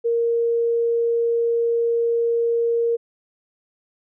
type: tone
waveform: sine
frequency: 466.2 Hz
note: A#4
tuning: in tune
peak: -17 dBFS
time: 0.04-2.97 s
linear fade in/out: 20 ms
effects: none